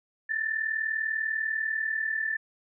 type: tone pair together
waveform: sine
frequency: 1760 / 1800.1 Hz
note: A6 / A6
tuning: 0 / +39 cents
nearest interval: unison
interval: 39 cents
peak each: -28 / -32 dBFS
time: 0.29-2.37 s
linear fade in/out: 10 ms
effects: none